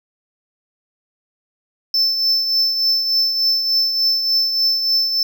triangle tone with tremolo, 5290 Hz, E8, 5 cents sharp, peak -11 dBFS, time 1.94-5.23 s, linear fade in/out 2 ms, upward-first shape triangle, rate 3.4 Hz, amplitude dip 55%, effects none

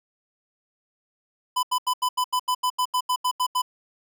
square tone bursts, 1003 Hz, B5, 26 cents sharp, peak -21 dBFS, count 14, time 1.56-3.62 s, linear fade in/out 10 ms, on 71 ms, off 82 ms, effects none

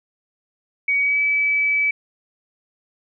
sine tone with pitch glide, 2255 to 2296 Hz, C#7 to D7, +29 to -40 cents, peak -16 dBFS, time 0.88-1.91 s, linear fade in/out 5 ms, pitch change +31 cents, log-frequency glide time 1-1.2 s, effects none

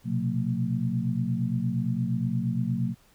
sine tone cluster, 121.8 / 130.4 / 179.7 / 226.3 Hz, B2 / C3 / F3 / A3, -24 / -5 / +50 / +49 cents, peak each -30 dBFS, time 0.04-2.95 s, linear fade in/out 50 ms, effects pink hiss -61 dBFS RMS until 3.14 s

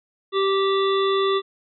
harmonic tone, 390 Hz, G4, 9 cents flat, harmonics 1 / 3 / 5 / 7 / 9 / 10, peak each -19 / -24 / -34 / -39 / -29 / -38 dBFS, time 0.32-1.42 s, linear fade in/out 50 ms, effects none

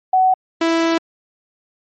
sine / sawtooth tone pair in turn, 749 / 330.2 Hz, F#5 / E4, +21 / +3 cents, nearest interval octave + major second, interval 1418 cents, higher first, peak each -10 dBFS, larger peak neither, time 0.13-0.34 / 0.61-0.98 s, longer second, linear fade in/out 5 ms, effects low-pass 5000 Hz 12 dB/octave + MP3 32 kbps

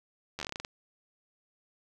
slowing click train, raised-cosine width 0.2 ms, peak -19 dBFS, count 11, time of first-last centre 0.39-0.649 s, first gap 11 ms, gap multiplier 1.18, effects none

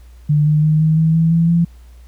sine tone with pitch steps, 148.9 / 151.68 / 154.51 / 157.39 / 160.33 / 163.32 / 166.36 / 169.47 Hz, D3 / D#3 / D#3 / D#3 / E3 / E3 / E3 / E3, +24 / -44 / -12 / +20 / -48 / -16 / +16 / +48 cents, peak -10 dBFS, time 0.29-1.65 s, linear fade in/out 10 ms, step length 170 ms, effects added 60 Hz sine -38 dBFS peak until 2.07 s + pink hiss -55 dBFS RMS until 2.07 s

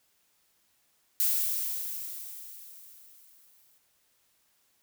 violet noise with exponential decay, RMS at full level -25 dBFS, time 1.2-3.78 s, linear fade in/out 0 ms, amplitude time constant 560 ms, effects white hiss -70 dBFS RMS until 4.82 s

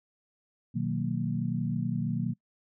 sine chord, B major seventh, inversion none, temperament equal with one note detuned, 123.47 / 155.56 / 185 / 230.9 Hz, B2 / D#3 / F#3 / A#3, 0 / 0 / 0 / -16 cents, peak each -33 dBFS, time 0.74-2.34 s, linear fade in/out 20 ms, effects noise-tail reverb RT60 0.1 s tail -25 dB re dry

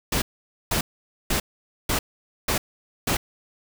pink noise bursts, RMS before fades -23 dBFS, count 6, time 0.12-3.17 s, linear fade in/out 5 ms, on 100 ms, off 490 ms, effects none

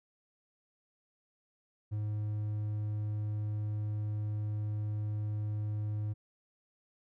triangle tone, 105.6 Hz, G#2, 29 cents sharp, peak -30 dBFS, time 1.91-6.14 s, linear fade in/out 20 ms, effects none

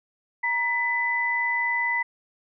sine tone pair together, 944.1 / 1999 Hz, A#5 / B6, +22 / +20 cents, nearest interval octave + minor second, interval 1298 cents, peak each -28 / -23 dBFS, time 0.43-2.03 s, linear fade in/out 10 ms, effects none

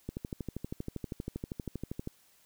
click train, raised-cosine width 3 ms, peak -23 dBFS, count 26, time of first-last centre 0.09-2.074 s, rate 12.6 Hz, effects white hiss -65 dBFS RMS until 2.45 s

